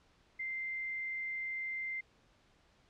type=tone; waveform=sine; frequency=2087 Hz; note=C7; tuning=5 cents flat; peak=-36 dBFS; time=0.39-2.01 s; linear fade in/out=10 ms; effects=pink hiss -68 dBFS RMS until 2.89 s + low-pass 5000 Hz 12 dB/octave